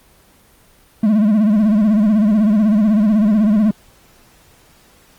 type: tone with vibrato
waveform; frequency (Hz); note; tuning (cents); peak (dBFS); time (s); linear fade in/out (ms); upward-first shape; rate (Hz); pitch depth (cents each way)
triangle; 212.1; G#3; +37; -8; 1.03-3.71; 5; sine; 16; 99
effects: pink hiss -50 dBFS RMS until 5.18 s + Opus 24 kbps